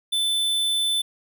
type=tone; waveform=square; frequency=3520 Hz; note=A7; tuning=in tune; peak=-21 dBFS; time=0.12-1.02 s; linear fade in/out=10 ms; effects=none